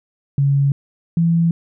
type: tone pair in turn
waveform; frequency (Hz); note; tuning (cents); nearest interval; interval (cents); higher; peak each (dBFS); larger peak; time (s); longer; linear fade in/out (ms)
sine; 139.7 / 167.48; C#3 / E3; +14 / +28; minor third; 314; second; -12; neither; 0.38-0.72 / 1.17-1.51; neither; 2
effects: none